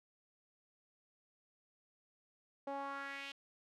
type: tone with band-pass filter sweep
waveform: sawtooth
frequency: 277.2 Hz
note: C#4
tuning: in tune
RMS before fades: -44 dBFS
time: 2.67-3.32 s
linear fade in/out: 5 ms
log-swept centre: 660 to 3100 Hz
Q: 2.7
effects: none